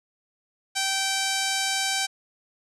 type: tone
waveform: 5% pulse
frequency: 776 Hz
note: G5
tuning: 18 cents flat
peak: -11 dBFS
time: 0.75-2.07 s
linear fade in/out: 20 ms
effects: low-pass 9000 Hz 12 dB/octave